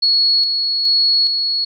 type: tone with tremolo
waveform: sine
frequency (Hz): 4354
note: C#8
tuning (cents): -32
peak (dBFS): -11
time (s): 0.02-1.65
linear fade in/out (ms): 10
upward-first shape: square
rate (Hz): 1.2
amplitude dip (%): 40
effects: none